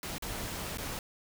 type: noise with dropouts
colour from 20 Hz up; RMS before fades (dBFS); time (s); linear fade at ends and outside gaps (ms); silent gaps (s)
pink; -38; 0.03-0.99; 1; 0.182-0.223 / 0.773-0.783
effects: none